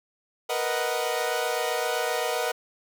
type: chord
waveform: sawtooth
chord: B major seventh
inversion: third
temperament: equal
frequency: 466.2 / 493.9 / 622.3 / 740 Hz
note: A#4 / B4 / D#5 / F#5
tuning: 0 / 0 / 0 / 0 cents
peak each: -27 dBFS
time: 0.49-2.52 s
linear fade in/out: 10 ms
effects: none